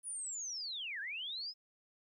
sine linear two-way sweep, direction down then up, 9956 to 1553 to 5210 Hz, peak -39 dBFS, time 0.03-1.54 s, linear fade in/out 50 ms, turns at 1 s, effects 13-bit

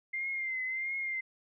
sine tone with vibrato, 2093 Hz, C7, in tune, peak -32 dBFS, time 0.13-1.21 s, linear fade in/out 10 ms, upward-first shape triangle, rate 1.5 Hz, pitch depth 59 cents each way, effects none

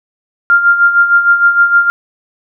sine tone with tremolo, 1396.9 Hz, F6, in tune, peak -3 dBFS, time 0.5-1.9 s, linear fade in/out 0 ms, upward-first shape sine, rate 6.5 Hz, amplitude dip 65%, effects none

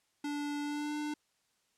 square tone with pitch glide, 291.2 to 298.4 Hz, D4 to D4, -15 to +28 cents, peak -35 dBFS, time 0.24-1.14 s, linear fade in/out 5 ms, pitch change +43 cents, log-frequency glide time 0.62-0.95 s, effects white hiss -75 dBFS RMS until 1.77 s + low-pass 9000 Hz 12 dB/octave

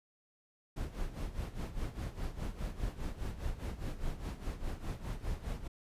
brown noise with tremolo, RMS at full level -36 dBFS, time 0.76-5.68 s, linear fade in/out 10 ms, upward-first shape sine, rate 4.9 Hz, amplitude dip 75%, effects resampled to 32000 Hz

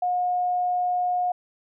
sine tone, 720 Hz, F#5, 47 cents flat, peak -21 dBFS, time 0.02-1.32 s, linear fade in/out 5 ms, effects none

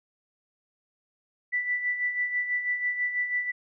sine tone with tremolo, 1974 Hz, B6, 1 cent flat, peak -23 dBFS, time 1.52-3.52 s, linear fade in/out 20 ms, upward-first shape sine, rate 6.1 Hz, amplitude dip 60%, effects none

